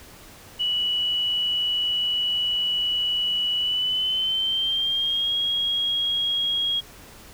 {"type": "tone with pitch glide", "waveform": "sine", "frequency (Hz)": [2944, 3285], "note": ["F#7", "G#7"], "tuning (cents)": [-9, -20], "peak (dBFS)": -21, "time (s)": [0.59, 6.81], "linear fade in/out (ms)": 20, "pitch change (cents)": 189, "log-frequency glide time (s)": [3.57, 5.35], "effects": ["pink hiss -46 dBFS RMS until 7.33 s"]}